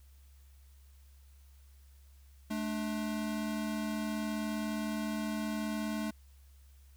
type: tone pair together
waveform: square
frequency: 215.6 / 294.9 Hz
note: A3 / D4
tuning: -35 / +7 cents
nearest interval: perfect fourth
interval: 542 cents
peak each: -35 / -40 dBFS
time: 2.5-6.11 s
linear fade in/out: 10 ms
effects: added 68 Hz sine -55 dBFS peak until 6.96 s + white hiss -69 dBFS RMS until 6.96 s